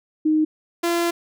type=tone pair in turn; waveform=sine / sawtooth; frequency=310 / 341.8 Hz; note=D#4 / F4; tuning=-6 / -37 cents; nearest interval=major second; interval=169 cents; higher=second; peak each=-15 dBFS; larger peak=neither; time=0.25-0.45 / 0.83-1.11 s; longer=second; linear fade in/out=10 ms; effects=none